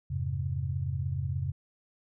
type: chord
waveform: sine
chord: F minor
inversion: none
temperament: equal with one note detuned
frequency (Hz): 87.31 / 103.83 / 133.95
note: F2 / Ab2 / C3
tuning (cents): 0 / 0 / +41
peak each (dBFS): -33 / -36 / -32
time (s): 0.1-1.52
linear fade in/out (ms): 10
effects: none